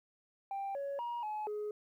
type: tone with pitch steps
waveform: sine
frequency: 788 / 559 / 951 / 851 / 419.9 Hz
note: G5 / C#5 / A#5 / G#5 / G#4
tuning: +9 / +14 / +34 / +42 / +19 cents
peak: -34 dBFS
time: 0.51-1.71 s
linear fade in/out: 2 ms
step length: 240 ms
effects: tanh soft clip ceiling -34 dBFS + 12-bit